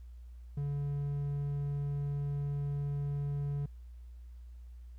triangle tone, 142.8 Hz, D3, 48 cents flat, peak -30 dBFS, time 0.57-3.66 s, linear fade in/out 5 ms, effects added 60 Hz sine -46 dBFS peak until 4.98 s + pink hiss -75 dBFS RMS until 4.98 s

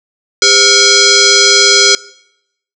sine tone with frequency modulation, 402.8 Hz, G4, 47 cents sharp, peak -4 dBFS, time 0.42-1.95 s, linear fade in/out 2 ms, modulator 917 Hz, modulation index 6.6, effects noise-tail reverb RT60 0.8 s tail -22 dB re dry

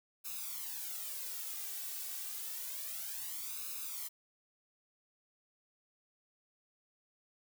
blue noise with flanger, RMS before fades -42 dBFS, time 0.24-4.09 s, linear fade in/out 20 ms, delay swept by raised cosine 0.77 to 2.67 ms, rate 0.29 Hz, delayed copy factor +0.9, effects none

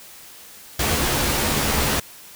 pink noise with comb filter, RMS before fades -21 dBFS, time 0.79-2 s, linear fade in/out 5 ms, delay 14 ms, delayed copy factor +0.55, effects white hiss -43 dBFS RMS until 2.35 s

